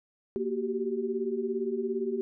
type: tone cluster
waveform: sine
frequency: 233.6 / 374.9 / 392.3 Hz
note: A#3 / F#4 / G4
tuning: +4 / +23 / +1 cents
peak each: -34 / -33 / -31 dBFS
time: 0.36-2.21 s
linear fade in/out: 0 ms
effects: none